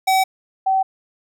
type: tone pair in turn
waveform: square / sine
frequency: 761 / 766.3 Hz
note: F#5 / G5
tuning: +48 / -40 cents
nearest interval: unison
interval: 12 cents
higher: second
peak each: -14 / -14 dBFS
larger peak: neither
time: 0.07-0.24 / 0.66-0.83 s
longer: neither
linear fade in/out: 10 ms
effects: none